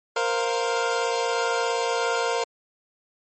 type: chord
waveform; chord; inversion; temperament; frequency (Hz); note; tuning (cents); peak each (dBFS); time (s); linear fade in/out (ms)
25% pulse; Bb suspended second; none; equal; 466.2 / 523.3 / 698.5; Bb4 / C5 / F5; 0 / 0 / 0; -21 / -25 / -25; 0.16-2.44; 5
effects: MP3 32 kbps